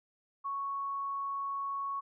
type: tone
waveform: sine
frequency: 1108.7 Hz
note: C#6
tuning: in tune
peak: -33 dBFS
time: 0.44-2.01 s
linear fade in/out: 20 ms
effects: none